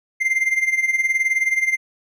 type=tone with tremolo; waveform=triangle; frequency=2093 Hz; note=C7; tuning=in tune; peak=-12 dBFS; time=0.2-1.77 s; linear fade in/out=20 ms; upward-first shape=sine; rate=19 Hz; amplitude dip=75%; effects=none